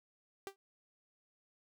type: tone with exponential decay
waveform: sawtooth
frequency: 392 Hz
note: G4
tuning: in tune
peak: -34 dBFS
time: 0.47-0.56 s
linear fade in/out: 0 ms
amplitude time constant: 18 ms
effects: none